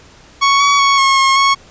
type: tone with pitch steps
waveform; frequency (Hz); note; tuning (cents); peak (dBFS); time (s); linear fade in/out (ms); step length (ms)
sawtooth; 1111 / 1129 / 1111 / 1088 / 1081 / 1102; C#6 / C#6 / C#6 / C#6 / C#6 / C#6; +4 / +31 / +4 / -33 / -44 / -11; -5; 0.41-1.55; 20; 190
effects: pink hiss -43 dBFS RMS until 1.7 s + resampled to 16000 Hz